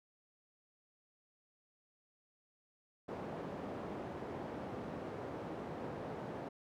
white band-pass noise, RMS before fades -44 dBFS, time 3.08-6.49 s, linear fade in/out 10 ms, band 110 to 580 Hz, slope 12 dB/octave, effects none

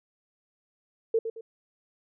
sine tone with echo, 451 Hz, A4, 43 cents sharp, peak -20 dBFS, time 1.14-1.19 s, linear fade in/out 5 ms, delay 110 ms, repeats 2, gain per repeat -9 dB, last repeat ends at 1.41 s, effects none

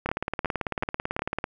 two click trains, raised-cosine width 0.5 ms, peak -11 / -12 dBFS, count 4 / 26, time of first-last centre 0.09-1.193 / 0.06-1.441 s, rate 2.72 / 18.1 Hz, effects none

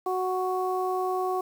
harmonic tone, 370 Hz, F#4, in tune, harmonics 1 / 2 / 3, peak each -28 / -29 / -32 dBFS, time 0.06-1.41 s, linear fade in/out 5 ms, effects 8-bit

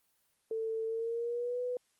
sine tone with pitch glide, 446.3 to 495.2 Hz, A4 to B4, +25 to +5 cents, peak -32 dBFS, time 0.51-1.77 s, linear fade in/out 2 ms, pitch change +180 cents, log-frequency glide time 0.86-1.61 s, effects white hiss -74 dBFS RMS until 1.99 s + Opus 32 kbps

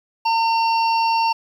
harmonic tone, 910 Hz, A#5, 42 cents flat, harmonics 1 / 3 / 5 / 6, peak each -16 / -26 / -30 / -32 dBFS, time 0.25-1.33 s, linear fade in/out 10 ms, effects 8-bit

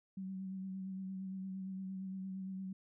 sine tone with vibrato, 190 Hz, F#3, 46 cents sharp, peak -40 dBFS, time 0.17-2.73 s, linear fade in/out 5 ms, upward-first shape sine, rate 8.7 Hz, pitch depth 24 cents each way, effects none

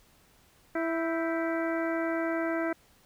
harmonic tone with a mistuned harmonic, 329.6 Hz, E4, in tune, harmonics 1 / 2 / 3 / 4 / 5 / 6 / 7, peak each -30 / -32 / -42 / -39 / -38 / -40 / -47 dBFS, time 0.75-2.73 s, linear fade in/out 5 ms, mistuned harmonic 5, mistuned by -82 cents, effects pink hiss -62 dBFS RMS until 3.05 s

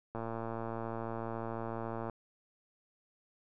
click train, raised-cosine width 1 ms, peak -25 dBFS, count 223, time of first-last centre 0.15-2.097 s, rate 114 Hz, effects none

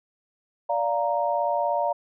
sine chord, Bb major, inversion first, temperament just, 582.7 / 699.2 / 932.3 Hz, D5 / F5 / Bb5, -14 / +2 / 0 cents, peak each -26 dBFS, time 0.69-1.93 s, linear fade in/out 10 ms, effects none

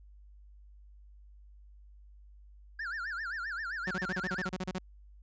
triangle tone with vibrato, 1578 Hz, G6, 11 cents sharp, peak -33 dBFS, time 2.79-4.48 s, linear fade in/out 5 ms, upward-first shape sine, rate 7.6 Hz, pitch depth 250 cents each way
sawtooth tone bursts, 185 Hz, F#3, in tune, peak -29 dBFS, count 13, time 3.87-4.785 s, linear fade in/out 5 ms, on 39 ms, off 34 ms
effects added 50 Hz sine -52 dBFS peak until 5.22 s + resampled to 16000 Hz

